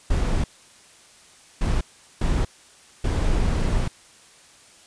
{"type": "noise bursts at uneven times", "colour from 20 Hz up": "brown", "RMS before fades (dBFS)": -21, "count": 4, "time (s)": [[0.1, 0.44], [1.61, 1.81], [2.21, 2.45], [3.04, 3.88]], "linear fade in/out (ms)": 5, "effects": ["white hiss -51 dBFS RMS until 4.86 s", "resampled to 22050 Hz"]}